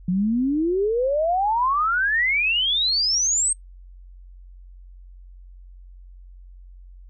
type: exponential sweep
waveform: sine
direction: up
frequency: 174.61 to 8500 Hz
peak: -18 dBFS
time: 0.08-3.53 s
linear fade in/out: 5 ms
effects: noise-tail reverb RT60 0.1 s tail -21 dB re dry + added 45 Hz sine -41 dBFS peak until 7.09 s